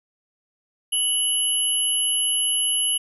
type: tone pair together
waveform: sine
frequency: 2960 / 11175 Hz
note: F#7 / F9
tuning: 0 / 0 cents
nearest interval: octave + major seventh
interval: 2300 cents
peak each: -22 dBFS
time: 0.92-2.98 s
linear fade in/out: 10 ms
effects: none